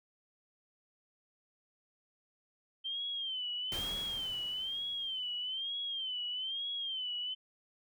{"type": "tone with vibrato", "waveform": "sine", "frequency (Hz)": 3124, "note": "G7", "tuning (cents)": -7, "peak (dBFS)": -35, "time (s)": [2.84, 7.35], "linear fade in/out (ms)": 20, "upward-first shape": "sine", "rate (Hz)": 1.1, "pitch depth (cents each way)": 110}
{"type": "noise with exponential decay", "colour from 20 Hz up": "pink", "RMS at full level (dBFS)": -41, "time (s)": [3.72, 5.75], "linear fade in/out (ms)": 0, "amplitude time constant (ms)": 440}
{"effects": []}